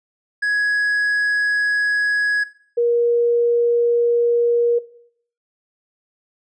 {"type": "tone pair in turn", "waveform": ["triangle", "sine"], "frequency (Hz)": [1671, 473.9], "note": ["G#6", "A#4"], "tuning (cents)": [10, 28], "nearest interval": "octave + minor seventh", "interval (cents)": 2182, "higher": "first", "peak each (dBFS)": [-15, -14], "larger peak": "second", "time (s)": [[0.42, 2.44], [2.77, 4.79]], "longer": "neither", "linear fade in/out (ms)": 10, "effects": ["noise-tail reverb RT60 0.6 s tail -17 dB re dry", "resampled to 22050 Hz"]}